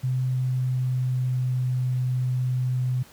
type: tone with pitch glide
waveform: sine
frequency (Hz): 128.3 to 126.75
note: C3 to B2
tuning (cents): -34 to +45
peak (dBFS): -21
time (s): 0.03-3.03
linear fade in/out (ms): 10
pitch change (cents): -21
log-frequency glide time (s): 0.23-1.64
effects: pink hiss -51 dBFS RMS until 3.12 s + high-pass 80 Hz 12 dB/octave